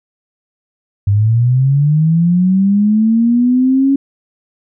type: linear sweep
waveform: sine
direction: up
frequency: 98 to 277.2 Hz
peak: -8 dBFS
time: 1.07-3.96 s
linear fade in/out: 5 ms
effects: none